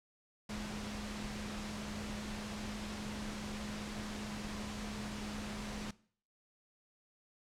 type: tone in noise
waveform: sine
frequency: 210 Hz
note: G#3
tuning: 19 cents sharp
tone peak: -42 dBFS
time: 0.49-5.91 s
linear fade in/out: 5 ms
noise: pink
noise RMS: -44 dBFS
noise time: 0.49-5.91 s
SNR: -1 dB
effects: noise-tail reverb RT60 0.5 s tail -20 dB re dry + low-pass 7000 Hz 12 dB/octave